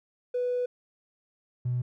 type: tone pair in turn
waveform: triangle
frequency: 493.9 / 123.47 Hz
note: B4 / B2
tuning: 0 / 0 cents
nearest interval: 2 octaves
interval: 2400 cents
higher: first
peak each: -22 dBFS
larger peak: neither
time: 0.34-0.66 / 1.65-1.82 s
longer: first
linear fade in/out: 10 ms
effects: tanh soft clip ceiling -23 dBFS